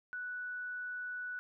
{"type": "tone", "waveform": "sine", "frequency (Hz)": 1480, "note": "F#6", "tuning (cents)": 0, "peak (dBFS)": -38, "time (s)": [0.13, 1.39], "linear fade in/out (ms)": 0, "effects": []}